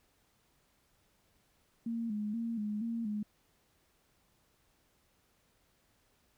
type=tone with vibrato; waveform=sine; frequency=220 Hz; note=A3; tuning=in tune; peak=-33 dBFS; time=1.86-3.23 s; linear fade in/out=5 ms; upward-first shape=square; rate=2.1 Hz; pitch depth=82 cents each way; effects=pink hiss -72 dBFS RMS until 6.37 s